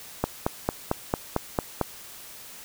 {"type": "click train", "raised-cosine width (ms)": 1, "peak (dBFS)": -8, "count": 8, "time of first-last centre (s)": [0.24, 1.813], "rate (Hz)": 4.45, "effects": ["white hiss -44 dBFS RMS until 2.64 s"]}